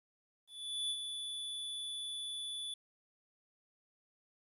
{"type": "tone with ADSR envelope", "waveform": "square", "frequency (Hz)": 3464, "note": "A7", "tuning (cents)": -28, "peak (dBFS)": -34, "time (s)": [0.47, 2.74], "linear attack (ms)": 430, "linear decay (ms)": 58, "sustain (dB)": -6, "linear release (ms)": 3, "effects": ["resampled to 32000 Hz", "12-bit"]}